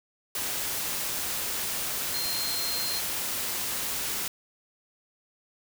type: tone in noise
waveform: sine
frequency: 4184 Hz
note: C8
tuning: 1 cent flat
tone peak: -31 dBFS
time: 2.14-2.99 s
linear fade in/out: 2 ms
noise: white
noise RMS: -31 dBFS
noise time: 0.35-4.28 s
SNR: -3 dB
effects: none